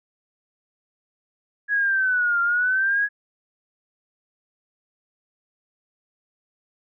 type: linear two-way sweep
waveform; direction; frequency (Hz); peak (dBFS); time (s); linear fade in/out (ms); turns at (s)
sine; down then up; 1677 to 1384 to 1677; -18; 1.68-3.09; 50; 2.41
effects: none